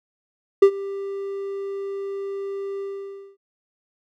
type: tone with ADSR envelope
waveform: triangle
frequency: 394.8 Hz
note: G4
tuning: 12 cents sharp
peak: -4 dBFS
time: 0.62-3.37 s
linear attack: 7 ms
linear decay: 75 ms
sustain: -21 dB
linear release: 570 ms
effects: none